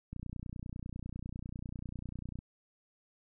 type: click train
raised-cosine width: 5 ms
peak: -29 dBFS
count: 69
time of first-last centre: 0.13-2.389 s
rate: 30.1 Hz
effects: none